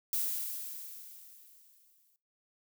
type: noise with exponential decay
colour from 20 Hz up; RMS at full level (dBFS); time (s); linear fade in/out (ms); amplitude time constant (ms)
violet; -31; 0.13-2.16; 0; 440
effects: noise-tail reverb RT60 0.3 s tail -19 dB re dry